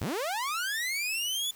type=linear sweep; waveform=sawtooth; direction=up; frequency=61.2 to 3493 Hz; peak=-26 dBFS; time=0.01-1.51 s; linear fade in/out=5 ms; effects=white hiss -54 dBFS RMS until 1.55 s